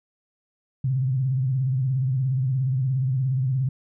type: tone with vibrato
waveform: sine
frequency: 130.81 Hz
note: C3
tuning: in tune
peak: -20 dBFS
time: 0.84-3.69 s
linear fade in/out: 5 ms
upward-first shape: sine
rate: 17 Hz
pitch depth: 96 cents each way
effects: none